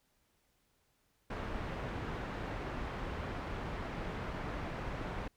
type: low-pass noise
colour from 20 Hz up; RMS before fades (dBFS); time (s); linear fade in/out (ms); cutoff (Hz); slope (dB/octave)
pink; -40; 1.3-5.28; 5; 1900; 12
effects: pink hiss -75 dBFS RMS until 5.36 s